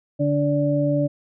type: harmonic tone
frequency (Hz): 145.1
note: D3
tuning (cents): -21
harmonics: 1 / 2 / 4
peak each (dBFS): -22 / -22 / -22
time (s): 0.19-1.08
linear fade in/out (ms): 20
effects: none